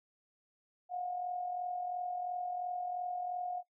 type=tone with amplitude modulation; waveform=sine; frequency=720 Hz; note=F#5; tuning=47 cents flat; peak=-33 dBFS; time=0.89-3.63 s; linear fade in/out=50 ms; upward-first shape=sine; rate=42.9 Hz; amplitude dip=50%; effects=noise-tail reverb RT60 0.1 s tail -20 dB re dry